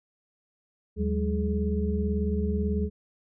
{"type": "tone cluster", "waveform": "sine", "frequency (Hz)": [77.4, 186.2, 204.4, 421.9], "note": ["D#2", "F#3", "G#3", "G#4"], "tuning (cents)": [-9, 11, -27, 27], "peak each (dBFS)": [-27, -32, -30, -32], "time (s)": [0.96, 2.9], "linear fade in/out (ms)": 50, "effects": []}